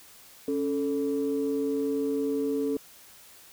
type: tone pair together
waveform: sine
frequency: 277.2 / 440 Hz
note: C#4 / A4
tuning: 0 / 0 cents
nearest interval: minor sixth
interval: 800 cents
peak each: -27 dBFS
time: 0.48-2.77 s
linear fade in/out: 2 ms
effects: tanh soft clip ceiling -19 dBFS + white hiss -52 dBFS RMS until 3.52 s